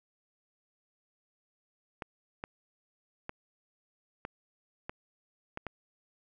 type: clicks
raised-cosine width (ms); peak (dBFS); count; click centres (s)
0.5; -22; 7; 2.022 / 2.439 / 3.294 / 4.251 / 4.895 / 5.574 / 5.667
effects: none